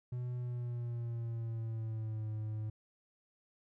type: tone with pitch glide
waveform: triangle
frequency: 123.47 to 108.11 Hz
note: B2 to A2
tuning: 0 to -30 cents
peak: -34 dBFS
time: 0.12-2.7 s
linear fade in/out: 5 ms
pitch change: -230 cents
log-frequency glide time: 0.36-2.29 s
effects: none